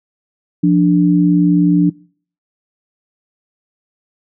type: tone pair together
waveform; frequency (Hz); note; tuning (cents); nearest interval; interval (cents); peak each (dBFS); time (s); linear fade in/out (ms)
sine; 174.64 / 293.7; F3 / D4; 0 / 0; major sixth; 900; -11; 0.63-1.9; 10
effects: noise-tail reverb RT60 0.5 s tail -24 dB re dry